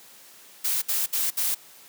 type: noise bursts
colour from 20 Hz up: blue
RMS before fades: -25 dBFS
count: 4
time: 0.64-1.549 s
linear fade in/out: 10 ms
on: 180 ms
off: 63 ms
effects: white hiss -50 dBFS RMS until 1.88 s + high-pass 150 Hz 12 dB/octave